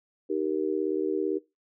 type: chord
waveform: sine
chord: Eb major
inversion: none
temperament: just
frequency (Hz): 311.1 / 388.9 / 466.7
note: Eb4 / G4 / Bb4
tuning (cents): 0 / -14 / +2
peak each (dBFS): -30 / -28 / -31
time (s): 0.29-1.39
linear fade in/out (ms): 20
effects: noise-tail reverb RT60 0.2 s tail -18 dB re dry